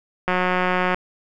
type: click train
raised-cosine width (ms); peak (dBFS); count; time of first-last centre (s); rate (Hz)
0.5; -6; 122; 0.28-0.945; 182
effects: none